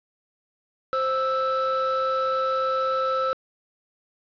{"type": "tone pair together", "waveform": "triangle", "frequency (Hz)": [525.2, 1318.5], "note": ["C5", "E6"], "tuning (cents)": [6, 0], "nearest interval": "octave + major third", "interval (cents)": 1594, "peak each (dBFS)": [-23, -22], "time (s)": [0.93, 3.33], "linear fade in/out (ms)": 0, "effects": ["resampled to 11025 Hz", "7-bit"]}